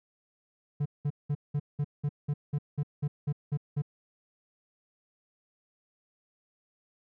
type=tone bursts; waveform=triangle; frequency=145.5 Hz; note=D3; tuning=16 cents flat; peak=-24 dBFS; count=13; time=0.8-3.821 s; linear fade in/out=10 ms; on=57 ms; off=190 ms; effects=none